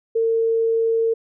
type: tone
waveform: sine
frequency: 453.9 Hz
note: A#4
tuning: 46 cents flat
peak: -16 dBFS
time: 0.15-1.14 s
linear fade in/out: 10 ms
effects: none